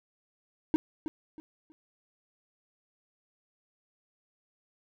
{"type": "tone with echo", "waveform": "triangle", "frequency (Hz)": 311.1, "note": "D#4", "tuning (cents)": 0, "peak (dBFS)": -18, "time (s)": [0.74, 0.76], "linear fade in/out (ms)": 0, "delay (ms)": 320, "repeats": 3, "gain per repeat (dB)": -11, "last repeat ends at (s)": 1.72, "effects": []}